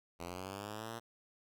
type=linear sweep; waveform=5% pulse; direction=up; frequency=84 to 117.3 Hz; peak=-31 dBFS; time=0.19-1 s; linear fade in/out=20 ms; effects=none